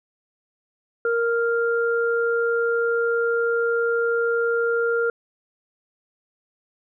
sine tone pair together, 466.2 / 1397 Hz, A#4 / F6, 0 / 0 cents, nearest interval octave + perfect fifth, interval 1900 cents, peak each -20 / -24 dBFS, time 1.05-5.1 s, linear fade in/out 2 ms, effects none

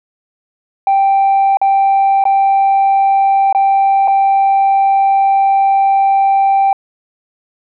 sine tone with dropouts, 784 Hz, G5, in tune, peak -6 dBFS, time 0.87-6.73 s, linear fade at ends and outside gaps 2 ms, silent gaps 1.571-1.615 / 2.24-2.253 / 3.527-3.548 / 4.076-4.08 s, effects tanh soft clip ceiling -6 dBFS

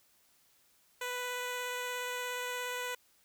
10% pulse tone with vibrato, 495.2 Hz, B4, 5 cents sharp, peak -27 dBFS, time 1.01-2.95 s, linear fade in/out 5 ms, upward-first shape triangle, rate 17 Hz, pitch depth 9 cents each way, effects white hiss -68 dBFS RMS until 3.24 s

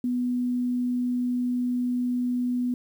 sine tone, 246.9 Hz, B3, in tune, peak -23 dBFS, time 0.04-2.74 s, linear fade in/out 2 ms, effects 9-bit

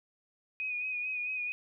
sine tone with vibrato, 2489 Hz, D#7, in tune, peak -32 dBFS, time 0.6-1.52 s, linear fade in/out 0 ms, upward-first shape sine, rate 4.5 Hz, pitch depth 36 cents each way, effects none

